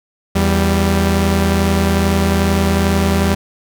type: tone pair together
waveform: sawtooth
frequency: 82.41 / 196 Hz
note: E2 / G3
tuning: 0 / 0 cents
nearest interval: octave + minor third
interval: 1500 cents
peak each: -11 dBFS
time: 0.35-3.35 s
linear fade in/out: 10 ms
effects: none